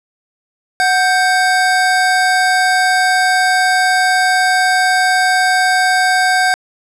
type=tone pair together; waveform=square; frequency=740 / 1568 Hz; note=F#5 / G6; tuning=0 / 0 cents; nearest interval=octave + minor second; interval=1300 cents; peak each=-14 dBFS; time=0.8-6.54 s; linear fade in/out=0 ms; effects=low-pass 10000 Hz 12 dB/octave